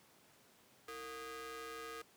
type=ring-modulated tone; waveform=sawtooth; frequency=392 Hz; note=G4; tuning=in tune; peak=-38 dBFS; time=0.88-2.02 s; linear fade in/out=5 ms; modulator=850 Hz; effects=pink hiss -66 dBFS RMS until 2.16 s + high-pass 150 Hz 12 dB/octave